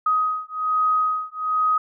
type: beating tone pair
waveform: sine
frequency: 1256 / 1257.2 Hz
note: D#6 / D#6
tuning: +16 / +18 cents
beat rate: 1.2 Hz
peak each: -22 dBFS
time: 0.06-1.78 s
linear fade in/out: 5 ms
effects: none